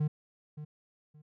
triangle tone with echo, 150.7 Hz, D3, 45 cents sharp, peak -24 dBFS, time 0-0.08 s, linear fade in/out 10 ms, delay 570 ms, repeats 2, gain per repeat -13 dB, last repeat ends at 1.22 s, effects none

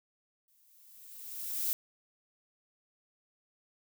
violet noise with exponential growth, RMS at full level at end -30 dBFS, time 0.48-1.73 s, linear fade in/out 0 ms, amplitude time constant 270 ms, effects none

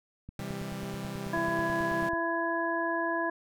click train, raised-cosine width 5 ms, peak -30 dBFS, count 18, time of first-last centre 0.29-2.134 s, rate 9.22 Hz
sawtooth chord, C major, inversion none, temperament equal with one note detuned, 130.81 / 164.81 / 197.7 Hz, C3 / E3 / G3, 0 / 0 / +15 cents, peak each -37 / -37 / -34 dBFS, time 0.39-2.09 s, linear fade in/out 2 ms
harmonic tone, 334.6 Hz, E4, 26 cents sharp, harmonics 1 / 2 / 3 / 5, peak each -33 / -33 / -33 / -33 dBFS, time 1.33-3.3 s, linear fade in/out 5 ms
effects none

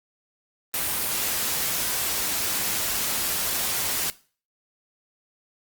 white noise, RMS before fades -26 dBFS, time 0.74-4.1 s, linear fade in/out 0 ms, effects noise-tail reverb RT60 0.4 s tail -19 dB re dry + Opus 32 kbps

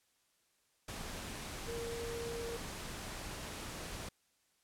sine tone in noise, 466.2 Hz, A#4, in tune, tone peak -40 dBFS, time 1.68-2.57 s, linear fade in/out 5 ms, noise pink, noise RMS -44 dBFS, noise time 0.88-4.09 s, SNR +1 dB, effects white hiss -75 dBFS RMS until 4.63 s + low-pass 11000 Hz 12 dB/octave

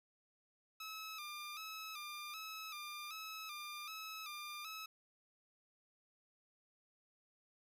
15% pulse tone with vibrato, 1244.5 Hz, D#6, in tune, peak -39 dBFS, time 0.8-4.86 s, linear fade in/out 5 ms, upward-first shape square, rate 1.3 Hz, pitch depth 66 cents each way, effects none

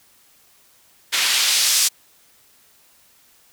white noise with band-pass filter sweep, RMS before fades -18 dBFS, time 1.12-1.89 s, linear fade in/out 20 ms, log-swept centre 2600 to 6200 Hz, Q 1, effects white hiss -55 dBFS RMS until 3.52 s

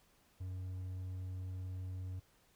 triangle tone, 92.5 Hz, F#2, in tune, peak -38 dBFS, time 0.4-2.2 s, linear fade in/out 10 ms, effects pink hiss -70 dBFS RMS until 2.55 s

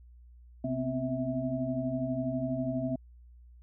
sine tone cluster, 130.6 / 249 / 261.2 / 650 Hz, C3 / B3 / C4 / E5, -3 / +14 / -3 / -24 cents, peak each -36 / -36 / -33 / -35 dBFS, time 0.64-2.96 s, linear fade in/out 5 ms, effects added 60 Hz sine -51 dBFS peak until 3.62 s

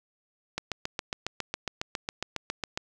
click train, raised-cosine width 0.2 ms, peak -13 dBFS, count 17, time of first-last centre 0.58-2.775 s, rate 7.29 Hz, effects none

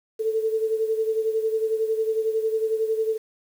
sine beating tone pair, 440 / 451 Hz, A4 / A4, 0 / +43 cents, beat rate 11 Hz, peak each -22 / -28 dBFS, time 0.19-3.18 s, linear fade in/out 20 ms, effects 8-bit

